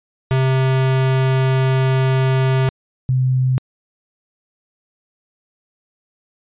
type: tone pair in turn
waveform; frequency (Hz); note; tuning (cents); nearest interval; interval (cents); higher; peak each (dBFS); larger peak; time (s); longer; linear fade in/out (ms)
square / sine; 131.7 / 128.99; C3 / C3; +12 / -24; unison; 36; first; -14 / -13; second; 0.31-2.69 / 3.09-3.58; first; 0
effects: resampled to 8000 Hz